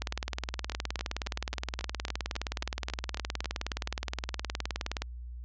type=two click trains; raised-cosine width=0.2 ms; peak=-15 / -20 dBFS; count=97 / 12; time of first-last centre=0.02-5.02 / 0.72-3.717 s; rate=19.2 / 3.67 Hz; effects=added 60 Hz sine -39 dBFS peak until 5.44 s + resampled to 16000 Hz